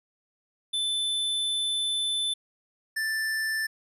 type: tone pair in turn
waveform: square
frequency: 3520 / 1766.1 Hz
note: A7 / A6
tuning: 0 / +6 cents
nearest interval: octave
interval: 1194 cents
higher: first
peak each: -26 / -27 dBFS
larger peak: first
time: 0.73-2.34 / 2.96-3.67 s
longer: first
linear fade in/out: 10 ms
effects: resampled to 32000 Hz